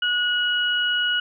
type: tone pair together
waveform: sine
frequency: 1457 / 2914 Hz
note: F#6 / F#7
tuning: -27 / -27 cents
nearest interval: octave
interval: 1200 cents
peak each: -22 dBFS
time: 0.02-1.2 s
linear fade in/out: 5 ms
effects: none